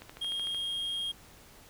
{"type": "click train", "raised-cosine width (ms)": 0.3, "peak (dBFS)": -29, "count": 8, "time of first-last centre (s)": [0.02, 0.546], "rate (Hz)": 13.3}
{"type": "tone", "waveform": "triangle", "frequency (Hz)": 3244, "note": "G#7", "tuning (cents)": -41, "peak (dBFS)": -30, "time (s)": [0.21, 1.12], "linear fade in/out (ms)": 10}
{"effects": ["pink hiss -55 dBFS RMS until 1.69 s"]}